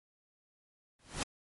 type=noise with exponential growth; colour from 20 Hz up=pink; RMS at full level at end=-31 dBFS; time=0.99-1.23 s; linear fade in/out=2 ms; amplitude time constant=51 ms; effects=MP3 48 kbps